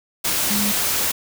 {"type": "tone in noise", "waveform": "sine", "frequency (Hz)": 205.9, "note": "G#3", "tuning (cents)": -15, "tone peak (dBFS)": -22, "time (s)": [0.5, 0.72], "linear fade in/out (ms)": 10, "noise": "white", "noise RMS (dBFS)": -21, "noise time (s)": [0.24, 1.12], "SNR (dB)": -4, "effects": []}